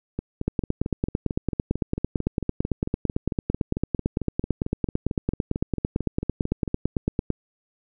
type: two click trains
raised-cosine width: 3 ms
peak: -9 / -14 dBFS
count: 62 / 30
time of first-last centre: 0.48-7.303 / 0.19-6.678 s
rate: 8.94 / 4.47 Hz
effects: none